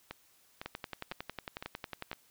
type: two click trains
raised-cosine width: 0.3 ms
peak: -22 / -24 dBFS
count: 17 / 5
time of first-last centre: 0.66-2.115 / 0.11-2.13 s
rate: 11 / 1.98 Hz
effects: white hiss -66 dBFS RMS until 2.3 s